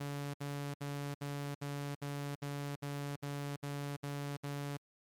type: tone bursts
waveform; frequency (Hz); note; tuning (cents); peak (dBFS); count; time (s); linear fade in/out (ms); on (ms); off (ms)
sawtooth; 142.8; D3; -48; -34; 12; 0-4.773; 10; 340; 63
effects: MP3 96 kbps